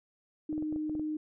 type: tone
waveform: sine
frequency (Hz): 307.1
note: D#4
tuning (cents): -23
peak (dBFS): -31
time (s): 0.49-1.17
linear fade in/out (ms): 5
type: clicks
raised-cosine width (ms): 2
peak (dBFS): -30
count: 8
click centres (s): 0.528 / 0.579 / 0.625 / 0.726 / 0.761 / 0.896 / 0.952 / 0.996
effects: none